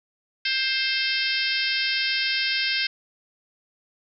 harmonic tone, 527 Hz, C5, 12 cents sharp, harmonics 3 / 4 / 5 / 6 / 7 / 8 / 9 / 10, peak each -30 / -29 / -29 / -30 / -32 / -33 / -30 / -31 dBFS, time 0.45-2.87 s, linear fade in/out 5 ms, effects none

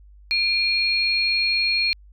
sine tone pair together, 2400 / 4272 Hz, D7 / C8, +37 / +35 cents, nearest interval minor seventh, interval 998 cents, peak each -21 / -21 dBFS, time 0.31-1.93 s, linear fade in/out 0 ms, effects added 50 Hz sine -45 dBFS peak until 2.12 s

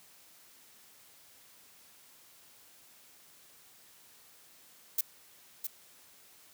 violet noise with echo, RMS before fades -28 dBFS, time 4.98-5.01 s, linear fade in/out 5 ms, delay 660 ms, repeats 1, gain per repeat -7 dB, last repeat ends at 5.67 s, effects white hiss -59 dBFS RMS until 6.53 s + high-pass 80 Hz 12 dB/octave

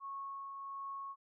sine tone with tremolo, 1100 Hz, C#6, 14 cents flat, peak -40 dBFS, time 0-1.16 s, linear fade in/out 50 ms, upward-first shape triangle, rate 1.4 Hz, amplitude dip 35%, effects none

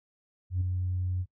sine tone with ADSR envelope, 91.1 Hz, F#2, 26 cents flat, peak -22 dBFS, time 0.5-1.26 s, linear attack 110 ms, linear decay 8 ms, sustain -5 dB, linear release 54 ms, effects noise-tail reverb RT60 0.1 s tail -18 dB re dry + tanh soft clip ceiling -22 dBFS

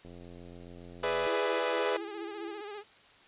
click train, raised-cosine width 2 ms, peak -36 dBFS, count 107, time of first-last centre 0.05-1.266 s, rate 87.2 Hz
sawtooth chord, E dominant seventh, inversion first, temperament equal with one note detuned, 415.3 / 497 / 587.3 / 659.3 Hz, G#4 / B4 / D5 / E5, 0 / +11 / 0 / 0 cents, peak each -30 / -27 / -33 / -33 dBFS, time 1.03-1.97 s, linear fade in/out 5 ms
sawtooth tone with vibrato, 413.2 Hz, G#4, 9 cents flat, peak -36 dBFS, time 1.21-2.84 s, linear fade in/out 50 ms, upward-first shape sine, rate 15 Hz, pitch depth 59 cents each way
sine tone with tremolo, 336 Hz, E4, 33 cents sharp, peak -37 dBFS, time 1.26-2.61 s, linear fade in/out 5 ms, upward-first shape triangle, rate 4.4 Hz, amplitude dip 75%
effects white hiss -58 dBFS RMS until 3.27 s + resampled to 8000 Hz

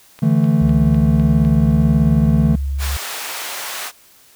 click train, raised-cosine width 0.3 ms, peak -21 dBFS, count 6, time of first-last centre 0.19-1.449 s, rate 3.97 Hz
triangle chord, D suspended second, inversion none, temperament just, 146.83 / 165.19 / 220.2 Hz, D3 / E3 / A3, 0 / +4 / +2 cents, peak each -14 dBFS, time 0.22-2.56 s, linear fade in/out 10 ms
sine tone, 69.2 Hz, C#2, 2 cents flat, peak -18 dBFS, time 0.61-2.97 s, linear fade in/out 5 ms
pink high-pass noise, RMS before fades -27 dBFS, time 2.78-3.92 s, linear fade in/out 50 ms, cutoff 860 Hz, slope 12 dB/octave
effects white hiss -49 dBFS RMS until 4.35 s

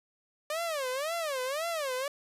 sawtooth tone with vibrato, 587.3 Hz, D5, in tune, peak -27 dBFS, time 0.5-2.08 s, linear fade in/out 2 ms, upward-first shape sine, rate 1.9 Hz, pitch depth 260 cents each way, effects resampled to 32000 Hz

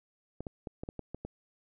clicks, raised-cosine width 2 ms, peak -25 dBFS, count 8, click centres 0.406 / 0.468 / 0.672 / 0.835 / 0.889 / 0.993 / 1.146 / 1.25 s, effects none

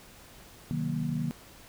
sine chord, C half-diminished seventh, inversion none, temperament just, 130.81 / 156.98 / 188.37 / 235.5 Hz, C3 / Eb3 / Gb3 / Bb3, 0 / +16 / +31 / +18 cents, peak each -37 / -31 / -37 / -33 dBFS, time 0.71-1.31 s, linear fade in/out 0 ms, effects pink hiss -52 dBFS RMS until 1.68 s

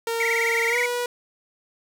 sawtooth tone with pitch glide, 460 to 486.2 Hz, A#4 to B4, -23 to -27 cents, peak -20 dBFS, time 0.07-1.06 s, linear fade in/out 2 ms, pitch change +96 cents, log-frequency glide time 0.69-0.77 s
triangle tone with vibrato, 2093 Hz, C7, in tune, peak -20 dBFS, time 0.2-0.86 s, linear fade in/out 2 ms, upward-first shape sine, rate 19 Hz, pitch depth 180 cents each way
effects none

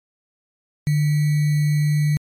sine tone with sample-and-hold, 149.3 Hz, D3, 29 cents sharp, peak -15 dBFS, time 0.87-2.17 s, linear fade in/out 0 ms, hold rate 2100 Hz, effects MP3 64 kbps

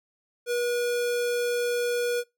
square tone, 482.7 Hz, B4, 40 cents flat, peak -25 dBFS, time 0.46-2.24 s, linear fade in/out 50 ms, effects noise-tail reverb RT60 0.2 s tail -23 dB re dry

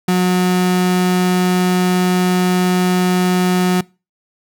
35% pulse tone, 181.7 Hz, F#3, 31 cents flat, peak -10 dBFS, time 0.08-3.81 s, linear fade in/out 5 ms, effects noise-tail reverb RT60 0.3 s tail -24 dB re dry

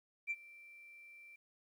sine tone with ADSR envelope, 2349 Hz, D7, in tune, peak -32 dBFS, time 0.27-1.36 s, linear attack 36 ms, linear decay 44 ms, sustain -22 dB, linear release 6 ms, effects tanh soft clip ceiling -30 dBFS + 12-bit

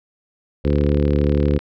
harmonic tone, 72.6 Hz, D2, 19 cents flat, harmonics 1 / 2 / 3 / 4 / 5 / 6 / 7, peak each -18 / -21 / -23 / -24 / -25 / -26 / -26 dBFS, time 0.64-1.59 s, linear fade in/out 20 ms
click train, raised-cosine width 0.3 ms, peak -18 dBFS, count 36, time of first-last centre 0.65-1.591 s, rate 37.2 Hz
effects none

